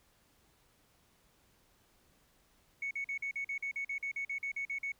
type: tone bursts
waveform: sine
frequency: 2217 Hz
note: C#7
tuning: in tune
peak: -33 dBFS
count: 16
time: 2.82-4.92 s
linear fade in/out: 5 ms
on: 90 ms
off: 44 ms
effects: tanh soft clip ceiling -30 dBFS + pink hiss -69 dBFS RMS until 4.99 s